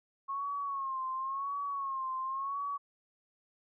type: tone with vibrato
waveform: sine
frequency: 1088 Hz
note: C#6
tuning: 33 cents flat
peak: -33 dBFS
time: 0.28-2.78 s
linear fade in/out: 20 ms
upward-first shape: sine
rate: 0.94 Hz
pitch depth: 72 cents each way
effects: none